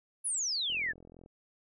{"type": "exponential sweep", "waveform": "sine", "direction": "down", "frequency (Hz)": [10700, 1661.2], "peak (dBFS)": -30, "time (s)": [0.24, 0.93], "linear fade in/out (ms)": 20}
{"type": "click train", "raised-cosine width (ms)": 2, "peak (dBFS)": -40, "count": 25, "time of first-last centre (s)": [0.7, 1.261], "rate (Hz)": 42.8}
{"effects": []}